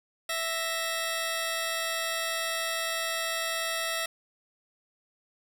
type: tone pair together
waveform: 10% pulse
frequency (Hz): 659.3 / 1856.2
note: E5 / A#6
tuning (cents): 0 / -8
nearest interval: octave + tritone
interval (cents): 1792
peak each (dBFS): -22 / -25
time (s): 0.29-4.06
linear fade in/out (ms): 5
effects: 8-bit